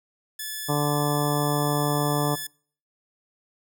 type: tone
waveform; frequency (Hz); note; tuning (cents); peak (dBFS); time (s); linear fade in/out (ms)
5% pulse; 1729; A6; -31; -20; 0.39-2.47; 5
type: harmonic tone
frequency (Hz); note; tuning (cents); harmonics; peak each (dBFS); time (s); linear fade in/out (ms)
146.4; D3; -5; 1 / 2 / 3 / 4 / 5 / 6 / 7 / 8; -25 / -28 / -30 / -31 / -32 / -33 / -33 / -34; 0.68-2.36; 20
effects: noise-tail reverb RT60 0.5 s tail -25 dB re dry